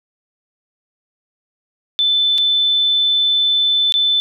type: tone with dropouts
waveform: sine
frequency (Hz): 3520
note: A7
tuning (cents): 0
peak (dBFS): -12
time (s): 1.99-4.2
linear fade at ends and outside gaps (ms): 0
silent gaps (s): 2.379-2.383 / 3.923-3.94
effects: none